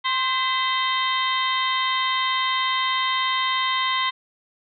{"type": "harmonic tone with a mistuned harmonic", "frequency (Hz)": 523.3, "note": "C5", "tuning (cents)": 0, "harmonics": [2, 3, 4, 5, 6, 7, 8], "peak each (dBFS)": [-23, -36, -26, -38, -28, -29, -40], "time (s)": [0.04, 4.11], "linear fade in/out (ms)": 20, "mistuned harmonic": 4, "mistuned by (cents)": -53, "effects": []}